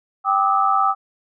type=tone cluster; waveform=sine; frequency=782 / 1188 / 1287 Hz; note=G5 / D6 / E6; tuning=-4 / +20 / -42 cents; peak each=-19 dBFS; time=0.24-0.95 s; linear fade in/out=50 ms; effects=none